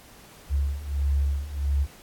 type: beating tone pair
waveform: sine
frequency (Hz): 69.3 / 70.8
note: C#2 / C#2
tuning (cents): 0 / +37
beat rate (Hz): 1.5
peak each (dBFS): -27 / -24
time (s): 0.49-1.87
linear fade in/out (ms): 50
effects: pink hiss -50 dBFS RMS until 2.02 s + AAC 64 kbps